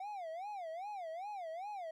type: tone with vibrato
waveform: triangle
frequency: 733 Hz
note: F#5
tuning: 16 cents flat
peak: -39 dBFS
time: 0-1.91 s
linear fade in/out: 5 ms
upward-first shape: sine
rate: 2.5 Hz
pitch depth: 240 cents each way
effects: none